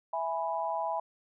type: chord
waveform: sine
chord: E major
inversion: none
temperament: equal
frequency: 659.3 / 830.6 / 987.8 Hz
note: E5 / G#5 / B5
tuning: 0 / 0 / 0 cents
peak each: -34 dBFS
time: 0.13-1 s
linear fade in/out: 5 ms
effects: none